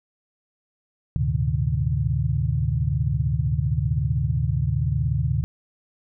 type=tone cluster; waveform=sine; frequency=74.2 / 99.7 / 114.9 / 130.5 / 151.5 Hz; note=D2 / G2 / A#2 / C3 / D#3; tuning=+18 / +30 / -25 / -4 / -46 cents; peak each=-26 / -29 / -27 / -25 / -26 dBFS; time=1.16-5.44 s; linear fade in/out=0 ms; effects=none